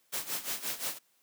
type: noise with tremolo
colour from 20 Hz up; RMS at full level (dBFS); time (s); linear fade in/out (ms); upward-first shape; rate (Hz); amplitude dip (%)
white; -33; 0.12-0.99; 20; sine; 5.7; 80
effects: white hiss -70 dBFS RMS until 1.22 s + high-pass 150 Hz 12 dB/octave

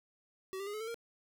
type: tone with pitch steps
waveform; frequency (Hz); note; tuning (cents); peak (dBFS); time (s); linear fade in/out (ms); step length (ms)
square; 379.9 / 395.6 / 411.9 / 428.9 / 446.6 / 465; F#4 / G4 / G#4 / A4 / A4 / A#4; +46 / +16 / -14 / -44 / +26 / -4; -39; 0.53-0.944; 0; 69
effects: none

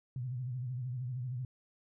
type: tone with vibrato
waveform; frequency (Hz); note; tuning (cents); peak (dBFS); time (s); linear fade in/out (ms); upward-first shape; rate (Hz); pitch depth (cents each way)
sine; 125.5; B2; +28; -35; 0.16-1.45; 2; sine; 13; 94
effects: none

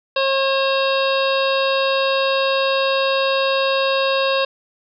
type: harmonic tone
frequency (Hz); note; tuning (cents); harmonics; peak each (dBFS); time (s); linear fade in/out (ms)
540; C#5; -45; 1 / 2 / 3 / 5 / 6 / 7 / 8 / 9; -18 / -23 / -27 / -24 / -34 / -26 / -34 / -32; 0.16-4.45; 5
effects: none

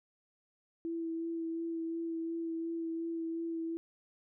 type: tone with vibrato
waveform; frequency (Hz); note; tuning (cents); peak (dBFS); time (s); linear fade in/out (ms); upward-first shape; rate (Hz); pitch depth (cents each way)
sine; 330.4; E4; +4; -34; 0.85-3.77; 0; sine; 2.8; 16
effects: none

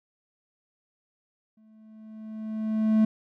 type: tone with exponential growth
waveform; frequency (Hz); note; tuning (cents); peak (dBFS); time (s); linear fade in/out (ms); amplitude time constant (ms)
triangle; 218; A3; -16; -14; 1.57-3.05; 5; 320
effects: none

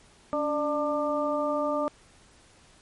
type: harmonic tone with a mistuned harmonic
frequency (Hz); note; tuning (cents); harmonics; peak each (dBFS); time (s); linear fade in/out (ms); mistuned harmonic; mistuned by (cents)
298; D4; +25; 1 / 2 / 3 / 4; -31 / -27 / -35 / -31; 0.33-1.88; 0; 1; -67
effects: pink hiss -57 dBFS RMS until 2.81 s + MP3 48 kbps

